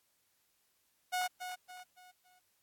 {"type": "tone with echo", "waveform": "sawtooth", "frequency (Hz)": 730, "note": "F#5", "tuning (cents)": -24, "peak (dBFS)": -28, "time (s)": [1.12, 1.28], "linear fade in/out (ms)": 20, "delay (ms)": 280, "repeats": 4, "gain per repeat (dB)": -8, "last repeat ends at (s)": 2.4, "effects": ["white hiss -75 dBFS RMS until 2.62 s", "AAC 64 kbps"]}